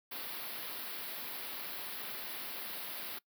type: band-stop noise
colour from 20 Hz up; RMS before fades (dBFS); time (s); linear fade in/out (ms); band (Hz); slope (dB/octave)
white; -42; 0.11-3.19; 10; 4800 to 11000; 48
effects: noise-tail reverb RT60 0.1 s tail -21 dB re dry + high-pass 200 Hz 12 dB/octave